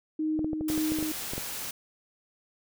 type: tone with tremolo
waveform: sine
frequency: 311.1 Hz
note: D#4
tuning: in tune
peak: -25 dBFS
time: 0.19-1.12 s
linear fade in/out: 5 ms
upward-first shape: sine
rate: 2 Hz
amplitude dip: 40%
type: clicks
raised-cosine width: 2 ms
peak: -21 dBFS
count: 11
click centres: 0.392 / 0.445 / 0.532 / 0.61 / 0.701 / 0.778 / 0.92 / 0.987 / 1.027 / 1.335 / 1.38 s
type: noise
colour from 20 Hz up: white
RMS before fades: -36 dBFS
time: 0.68-1.71 s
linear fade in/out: 5 ms
effects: none